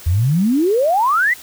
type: exponential sweep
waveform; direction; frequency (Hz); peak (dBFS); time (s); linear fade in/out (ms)
sine; up; 77.78 to 2060; -12; 0.06-1.34; 10
effects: white hiss -38 dBFS RMS until 1.42 s